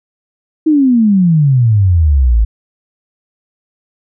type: exponential sweep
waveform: sine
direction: down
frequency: 321.8 to 52 Hz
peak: -6 dBFS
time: 0.66-2.45 s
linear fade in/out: 10 ms
effects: none